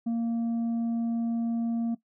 sine tone with tanh clipping, 231.5 Hz, A#3, 12 cents flat, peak -26 dBFS, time 0.06-1.95 s, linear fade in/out 10 ms, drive 3 dB, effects noise-tail reverb RT60 0.1 s tail -17 dB re dry

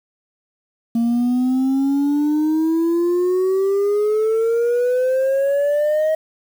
sine exponential sweep, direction up, 230 to 634 Hz, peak -12 dBFS, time 0.95-6.15 s, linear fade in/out 5 ms, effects tanh soft clip ceiling -14 dBFS + 7-bit

